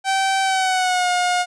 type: tone with pitch glide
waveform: sawtooth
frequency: 773 to 717.1 Hz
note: G5 to F5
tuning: -24 to +46 cents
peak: -13 dBFS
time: 0.04-1.46 s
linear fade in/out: 50 ms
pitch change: -130 cents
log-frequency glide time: 0.42-1.09 s
effects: resampled to 22050 Hz